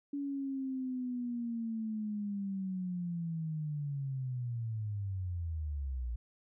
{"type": "linear sweep", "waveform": "sine", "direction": "down", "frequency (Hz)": [285.2, 57], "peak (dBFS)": -34, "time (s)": [0.13, 6.16], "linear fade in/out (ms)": 5, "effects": []}